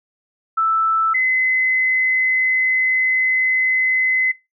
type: tone pair in turn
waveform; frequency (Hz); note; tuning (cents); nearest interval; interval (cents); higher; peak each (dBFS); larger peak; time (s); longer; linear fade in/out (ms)
sine; 1320 / 2038; E6 / C7; +2 / -46; minor sixth; 752; second; -14; neither; 0.57-1.14 / 1.14-4.32; second; 10
effects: noise-tail reverb RT60 0.2 s tail -17 dB re dry